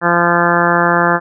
harmonic tone, 172.5 Hz, F3, 21 cents flat, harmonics 1 / 2 / 3 / 4 / 5 / 6 / 7 / 8 / 9 / 10, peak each -19 / -19 / -19 / -19 / -19 / -19 / -19 / -19 / -19 / -19 dBFS, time 0.01-1.2 s, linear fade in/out 50 ms, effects none

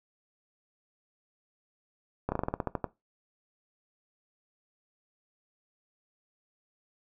slowing click train, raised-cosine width 1 ms, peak -15 dBFS, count 11, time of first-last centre 2.29-2.843 s, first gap 30 ms, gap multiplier 1.13, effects noise-tail reverb RT60 0.2 s tail -18 dB re dry

